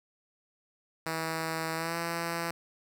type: tone with pitch glide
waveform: 5% pulse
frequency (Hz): 161.8 to 168.38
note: E3 to E3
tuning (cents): -32 to +37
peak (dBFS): -20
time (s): 1.06-2.51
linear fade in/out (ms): 2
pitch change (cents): +69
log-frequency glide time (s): 1.75-1.96
effects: none